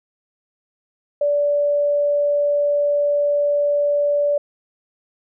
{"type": "tone", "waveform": "sine", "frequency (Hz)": 580, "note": "D5", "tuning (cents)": -22, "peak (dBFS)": -15, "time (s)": [1.21, 4.38], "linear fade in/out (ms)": 5, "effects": []}